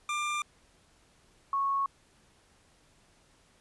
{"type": "tone pair in turn", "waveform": ["25% pulse", "sine"], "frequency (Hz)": [1192, 1102.4], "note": ["D6", "C#6"], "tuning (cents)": [25, -10], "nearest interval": "minor second", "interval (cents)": 135, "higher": "first", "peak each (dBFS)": -26, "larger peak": "neither", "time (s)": [[0.09, 0.42], [1.53, 1.86]], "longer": "neither", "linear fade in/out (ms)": 2, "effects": ["pink hiss -64 dBFS RMS until 3.6 s", "resampled to 24000 Hz"]}